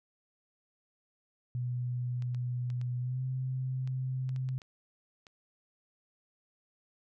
sine tone with pitch glide, 123.47 to 129.76 Hz, B2 to C3, 0 to -14 cents, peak -31 dBFS, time 1.55-4.58 s, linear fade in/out 0 ms, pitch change +86 cents, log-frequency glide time 2.99-3.22 s
clicks, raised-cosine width 0.2 ms, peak -35 dBFS, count 10, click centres 2.223 / 2.347 / 2.702 / 2.814 / 3.875 / 4.292 / 4.362 / 4.489 / 4.618 / 5.268 s
effects none

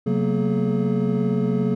triangle tone cluster, 133.6 / 185.7 / 227.3 / 244.7 / 426.3 Hz, C3 / F#3 / A#3 / B3 / G#4, +36 / +7 / -43 / -16 / +45 cents, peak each -24 / -21 / -22 / -28 / -24 dBFS, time 0.06-1.75 s, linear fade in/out 10 ms, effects none

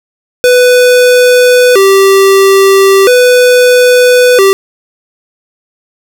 square tone with vibrato, 440 Hz, A4, in tune, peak -3 dBFS, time 0.44-4.53 s, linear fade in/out 0 ms, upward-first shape square, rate 0.38 Hz, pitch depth 210 cents each way, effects none

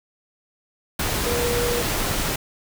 sine tone in noise, 479.9 Hz, B4, 50 cents flat, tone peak -23 dBFS, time 1.26-1.82 s, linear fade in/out 5 ms, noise pink, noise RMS -24 dBFS, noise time 0.99-2.36 s, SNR -2 dB, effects none

